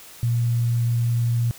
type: tone with quantisation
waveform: sine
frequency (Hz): 118.3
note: A#2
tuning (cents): +26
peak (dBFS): -18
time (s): 0.23-1.51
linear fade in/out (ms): 0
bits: 8
effects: white hiss -44 dBFS RMS until 1.58 s